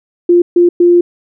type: tone bursts at uneven times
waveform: sine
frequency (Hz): 349.2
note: F4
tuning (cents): 0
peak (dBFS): -4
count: 3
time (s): 0.29-0.42 / 0.56-0.69 / 0.8-1.01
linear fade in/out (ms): 5
effects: none